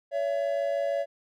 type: tone pair together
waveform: triangle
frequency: 564 / 670 Hz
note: C#5 / E5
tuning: +30 / +28 cents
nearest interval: minor third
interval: 298 cents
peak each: -25 / -28 dBFS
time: 0.11-1.06 s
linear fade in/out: 50 ms
effects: none